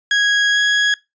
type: tone with pitch glide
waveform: 30% pulse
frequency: 1654 to 1664.5 Hz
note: G#6 to G#6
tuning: -8 to +3 cents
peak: -10 dBFS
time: 0.11-0.94 s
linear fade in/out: 2 ms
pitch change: +11 cents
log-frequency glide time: 0.51-0.59 s
effects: noise-tail reverb RT60 0.2 s tail -21 dB re dry + resampled to 16000 Hz